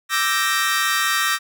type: chord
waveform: sawtooth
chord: E half-diminished seventh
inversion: third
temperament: equal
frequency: 1174.7 / 1318.5 / 1568 / 1864.7 Hz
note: D6 / E6 / G6 / Bb6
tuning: 0 / 0 / 0 / 0 cents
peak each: -21 / -21 / -21 / -18 dBFS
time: 0.09-1.39 s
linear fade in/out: 50 ms
effects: none